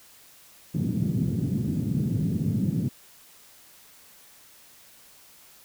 white band-pass noise, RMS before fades -26 dBFS, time 0.74-2.89 s, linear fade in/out 5 ms, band 110 to 220 Hz, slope 24 dB/octave, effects white hiss -53 dBFS RMS until 5.64 s

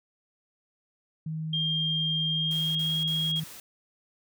sine tone, 158.1 Hz, D#3, 28 cents sharp, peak -30 dBFS, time 1.26-3.44 s, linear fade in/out 5 ms
sine tone with pitch glide, 3205 to 3274 Hz, G7 to G#7, +38 to -25 cents, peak -26 dBFS, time 1.53-3.4 s, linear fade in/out 5 ms, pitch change +37 cents, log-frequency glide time 2.29-3 s
white noise bursts, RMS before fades -45 dBFS, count 4, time 2.51-3.599 s, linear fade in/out 0 ms, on 240 ms, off 43 ms
effects none

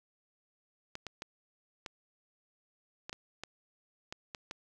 clicks, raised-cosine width 0.2 ms, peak -23 dBFS, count 10, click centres 0.954 / 1.067 / 1.221 / 1.862 / 3.095 / 3.129 / 3.436 / 4.125 / 4.348 / 4.511 s, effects none

